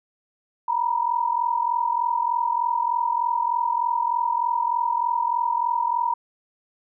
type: tone pair together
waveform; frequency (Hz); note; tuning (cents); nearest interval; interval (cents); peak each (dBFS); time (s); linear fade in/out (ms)
sine; 932.3 / 975.6; A#5 / B5; 0 / -21; minor second; 79; -23; 0.68-6.14; 5
effects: none